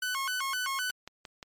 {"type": "tone with vibrato", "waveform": "sawtooth", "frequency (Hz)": 1275, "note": "D#6", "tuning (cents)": 42, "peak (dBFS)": -26, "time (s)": [0.02, 0.91], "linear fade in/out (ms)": 5, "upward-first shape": "square", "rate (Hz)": 3.9, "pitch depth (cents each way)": 280}
{"type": "click train", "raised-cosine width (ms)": 0.2, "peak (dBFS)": -25, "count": 4, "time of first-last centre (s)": [0.9, 1.428], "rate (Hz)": 5.68}
{"effects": ["MP3 64 kbps"]}